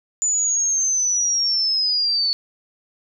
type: linear sweep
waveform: sine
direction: down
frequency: 7040 to 4435 Hz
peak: -17 dBFS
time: 0.22-2.33 s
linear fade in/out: 0 ms
effects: none